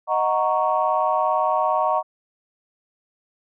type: chord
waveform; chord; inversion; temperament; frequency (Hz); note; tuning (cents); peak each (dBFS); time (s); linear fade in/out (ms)
sine; D# minor seventh; none; equal; 622.3 / 740 / 932.3 / 1108.7; D#5 / F#5 / A#5 / C#6; 0 / 0 / 0 / 0; -23; 0.07-2.03; 50
effects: tanh soft clip ceiling -7 dBFS